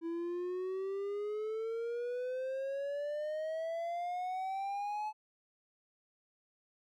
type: exponential sweep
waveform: triangle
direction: up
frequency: 329.6 to 863 Hz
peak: -33 dBFS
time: 0.01-5.13 s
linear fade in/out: 50 ms
effects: none